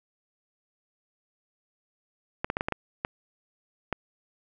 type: clicks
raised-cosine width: 0.5 ms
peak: -12 dBFS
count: 8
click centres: 2.445 / 2.501 / 2.569 / 2.609 / 2.685 / 2.723 / 3.049 / 3.927 s
effects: none